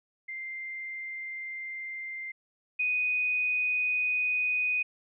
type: tone pair in turn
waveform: sine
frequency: 2093 / 2489 Hz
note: C7 / D#7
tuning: 0 / 0 cents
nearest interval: minor third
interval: 300 cents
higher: second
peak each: -35 / -25 dBFS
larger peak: second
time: 0.28-2.32 / 2.79-4.83 s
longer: neither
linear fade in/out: 10 ms
effects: none